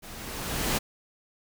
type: noise with level ramp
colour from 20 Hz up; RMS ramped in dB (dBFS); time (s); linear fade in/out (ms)
pink; -44 to -25; 0.02-0.79; 20
effects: none